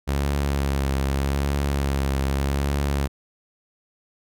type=tone with vibrato; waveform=sawtooth; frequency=69.3 Hz; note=C#2; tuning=in tune; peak=-17 dBFS; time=0.07-3.08 s; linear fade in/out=20 ms; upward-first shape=triangle; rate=0.83 Hz; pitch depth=42 cents each way; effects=none